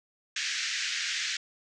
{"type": "band-pass noise", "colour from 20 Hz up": "pink", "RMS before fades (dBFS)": -32, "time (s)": [0.36, 1.37], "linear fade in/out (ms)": 5, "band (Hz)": [1600, 6900], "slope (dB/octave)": 48, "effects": []}